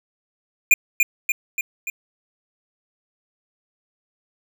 square tone with echo, 2419 Hz, D#7, 49 cents flat, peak -10 dBFS, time 0.71-0.74 s, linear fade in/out 2 ms, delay 290 ms, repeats 4, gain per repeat -4 dB, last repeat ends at 1.9 s, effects none

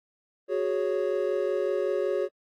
triangle chord, F# suspended second, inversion none, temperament equal, 370 / 415.3 / 554.4 Hz, F#4 / G#4 / C#5, 0 / 0 / 0 cents, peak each -27 dBFS, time 0.48-2.29 s, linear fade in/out 50 ms, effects AAC 48 kbps

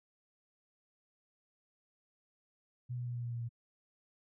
sine tone with pitch steps, 123.47 / 122.4 / 121.35 / 120.3 / 119.26 / 118.24 / 117.22 Hz, B2 / B2 / B2 / B2 / A#2 / A#2 / A#2, 0 / -15 / -30 / -45 / +40 / +25 / +10 cents, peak -36 dBFS, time 2.89-3.492 s, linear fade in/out 20 ms, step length 86 ms, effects none

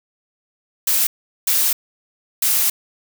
blue noise bursts at uneven times, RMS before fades -17 dBFS, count 3, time 0.87-1.07 / 1.47-1.73 / 2.42-2.7 s, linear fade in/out 5 ms, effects none

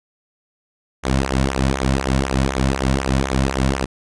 sawtooth tone with flanger, 66.7 Hz, C2, 34 cents sharp, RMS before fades -19 dBFS, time 1.03-3.86 s, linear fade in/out 20 ms, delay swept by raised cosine 0.21 to 2.51 ms, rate 4 Hz, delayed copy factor -0.75, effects resampled to 22050 Hz

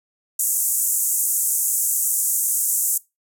pink band-pass noise, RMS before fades -21 dBFS, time 0.39-2.98 s, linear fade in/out 5 ms, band 7000 to 15000 Hz, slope 48 dB/octave, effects noise-tail reverb RT60 0.2 s tail -20 dB re dry

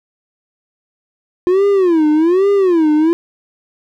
triangle tone with vibrato, 349.2 Hz, F4, in tune, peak -7 dBFS, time 1.47-3.13 s, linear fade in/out 0 ms, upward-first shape sine, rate 1.2 Hz, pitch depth 250 cents each way, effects none

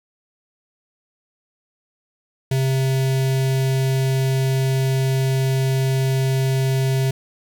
square tone with notch filter, 132.8 Hz, C3, 26 cents sharp, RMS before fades -19 dBFS, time 2.51-7.11 s, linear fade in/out 5 ms, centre 1200 Hz, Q 1.4, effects 8-bit

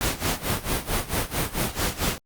pink noise with tremolo, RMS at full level -23 dBFS, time 0.01-2.18 s, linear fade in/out 0 ms, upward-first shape sine, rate 4.5 Hz, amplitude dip 85%, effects Opus 48 kbps

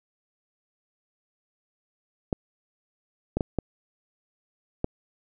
clicks, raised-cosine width 2 ms, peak -11 dBFS, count 5, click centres 2.328 / 3.37 / 3.408 / 3.587 / 4.844 s, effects none

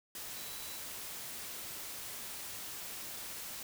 sine tone in noise, 3951 Hz, B7, in tune, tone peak -52 dBFS, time 0.36-0.78 s, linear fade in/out 2 ms, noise white, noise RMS -44 dBFS, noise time 0.15-3.63 s, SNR -11 dB, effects none

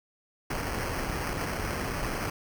pink noise with sample-and-hold, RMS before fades -32 dBFS, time 0.5-2.3 s, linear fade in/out 5 ms, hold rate 3675 Hz, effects none

